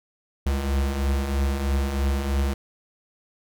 square beating tone pair, 66.4 / 69.5 Hz, C2 / C#2, +26 / +5 cents, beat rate 3.1 Hz, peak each -30 / -23 dBFS, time 0.46-2.54 s, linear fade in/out 5 ms, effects none

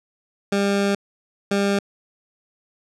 20% pulse tone bursts at uneven times, 200 Hz, G3, 35 cents sharp, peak -13 dBFS, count 2, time 0.52-0.95 / 1.51-1.79 s, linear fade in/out 5 ms, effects low-pass 8000 Hz 12 dB/octave

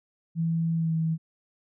sine tone with pitch glide, 164.81 to 161.51 Hz, E3 to E3, 0 to -35 cents, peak -23 dBFS, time 0.35-1.18 s, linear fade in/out 50 ms, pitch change -35 cents, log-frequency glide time 0.75-0.94 s, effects none

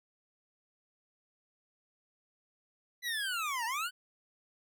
25% pulse linear two-way sweep, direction down then up, 2002 to 880 to 1534 Hz, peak -29 dBFS, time 3.02-3.91 s, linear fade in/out 50 ms, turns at 3.65 s, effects none

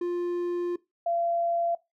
triangle / sine tone pair in turn, 350.7 / 683 Hz, F4 / F5, +7 / -39 cents, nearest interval octave, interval 1154 cents, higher second, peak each -24 dBFS, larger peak neither, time 0.01-0.76 / 1.06-1.75 s, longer first, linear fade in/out 5 ms, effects noise-tail reverb RT60 0.2 s tail -19 dB re dry

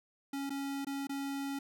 square tone with dropouts, 277.2 Hz, C#4, in tune, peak -36 dBFS, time 0.33-1.59 s, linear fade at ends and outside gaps 5 ms, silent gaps 0.496-0.503 / 0.848-0.868 / 1.071-1.093 s, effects none

